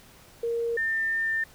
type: tone pair in turn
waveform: sine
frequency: 466.2 / 1799.2 Hz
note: A#4 / A6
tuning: 0 / +38 cents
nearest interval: octave + major seventh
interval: 2338 cents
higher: second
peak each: -25 / -24 dBFS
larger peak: second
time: 0.43-0.77 / 0.77-1.44 s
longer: second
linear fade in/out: 5 ms
effects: pink hiss -53 dBFS RMS until 1.54 s